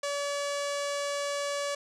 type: tone with low-pass filter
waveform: sawtooth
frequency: 571 Hz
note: D5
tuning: 49 cents flat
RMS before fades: -32 dBFS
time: 0.03-1.75 s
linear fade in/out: 5 ms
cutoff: 7400 Hz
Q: 1.7
effects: none